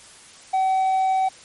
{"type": "tone with hard clipping", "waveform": "sine", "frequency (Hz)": 760, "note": "F#5", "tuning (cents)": 46, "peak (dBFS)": -18, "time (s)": [0.53, 1.29], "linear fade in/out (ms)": 10, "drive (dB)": 2, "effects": ["white hiss -46 dBFS RMS until 1.44 s", "MP3 48 kbps"]}